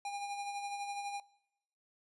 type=tone with tremolo; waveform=square; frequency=808 Hz; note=G#5; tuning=48 cents flat; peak=-37 dBFS; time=0.05-1.2 s; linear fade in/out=2 ms; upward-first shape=sine; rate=12 Hz; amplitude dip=45%; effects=noise-tail reverb RT60 0.9 s tail -22 dB re dry + resampled to 24000 Hz